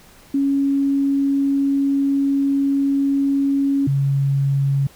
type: tone pair in turn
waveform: sine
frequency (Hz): 277.2 / 138.36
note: C#4 / C#3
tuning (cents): 0 / -3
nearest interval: octave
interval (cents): 1203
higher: first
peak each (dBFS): -15 / -15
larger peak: neither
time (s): 0.34-3.87 / 3.87-4.87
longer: first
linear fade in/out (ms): 5
effects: pink hiss -48 dBFS RMS until 4.95 s